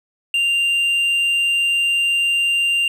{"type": "tone with hard clipping", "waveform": "sine", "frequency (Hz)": 2786, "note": "F7", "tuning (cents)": -5, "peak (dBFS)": -16, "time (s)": [0.34, 2.88], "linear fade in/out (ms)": 2, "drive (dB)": 3, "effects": []}